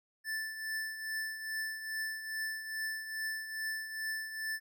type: tone with tremolo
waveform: square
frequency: 1760 Hz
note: A6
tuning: in tune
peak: -34 dBFS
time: 0.24-4.6 s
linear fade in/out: 50 ms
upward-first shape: triangle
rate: 2.4 Hz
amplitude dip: 65%
effects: none